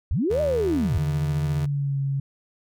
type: linear two-way sweep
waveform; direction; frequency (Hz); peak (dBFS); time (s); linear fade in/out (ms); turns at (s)
sine; up then down; 49 to 622.3 to 73.4; -20; 0.11-0.98; 0; 0.41
type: tone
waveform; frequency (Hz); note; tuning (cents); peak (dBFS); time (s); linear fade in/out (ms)
30% pulse; 80.5; E2; -41; -26; 0.3-1.66; 10
type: tone with pitch glide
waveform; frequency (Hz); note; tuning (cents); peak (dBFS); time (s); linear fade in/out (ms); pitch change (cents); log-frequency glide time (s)
sine; 146.83 to 137.79; D3 to C#3; 0 to -10; -22; 0.98-2.2; 5; -110; 1.46-1.99
effects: none